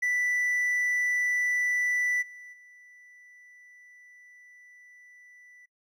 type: tone with level steps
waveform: triangle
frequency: 1975.5 Hz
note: B6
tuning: in tune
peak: -23 / -43 / -50 dBFS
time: 0.02-5.66 s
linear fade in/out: 10 ms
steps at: 2.21 / 2.52 s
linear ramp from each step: 20 ms
effects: noise-tail reverb RT60 0.1 s tail -21 dB re dry